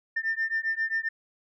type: beating tone pair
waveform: sine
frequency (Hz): 1794 / 1801.5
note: A6 / A6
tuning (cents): +33 / +40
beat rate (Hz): 7.5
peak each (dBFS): -28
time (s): 0.16-1.09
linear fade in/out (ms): 10
effects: tanh soft clip ceiling -20 dBFS